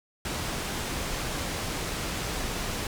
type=low-pass noise; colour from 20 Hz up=pink; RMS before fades=-32 dBFS; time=0.25-2.87 s; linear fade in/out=2 ms; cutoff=10000 Hz; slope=12 dB/octave; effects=none